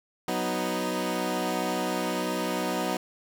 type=chord; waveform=15% pulse; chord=B major; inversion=second; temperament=equal; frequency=185 / 246.9 / 311.1 Hz; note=F#3 / B3 / D#4; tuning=0 / 0 / 0 cents; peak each=-25 dBFS; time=0.28-2.97 s; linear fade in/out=2 ms; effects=none